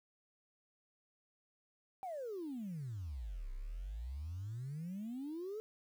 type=exponential two-way sweep; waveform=sine; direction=down then up; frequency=789 to 30.73 to 446.7 Hz; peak=-39 dBFS; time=2.03-5.6 s; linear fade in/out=0 ms; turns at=3.52 s; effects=tanh soft clip ceiling -37 dBFS + 11-bit